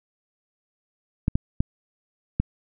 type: clicks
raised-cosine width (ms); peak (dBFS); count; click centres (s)
5; -8; 4; 1.281 / 1.355 / 1.605 / 2.4
effects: none